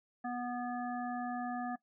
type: harmonic tone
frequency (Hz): 244.7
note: B3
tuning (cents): -16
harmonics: 1 / 3 / 5 / 7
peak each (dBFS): -39 / -38 / -47 / -45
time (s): 0.24-1.76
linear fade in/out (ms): 10
effects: noise-tail reverb RT60 0.1 s tail -19 dB re dry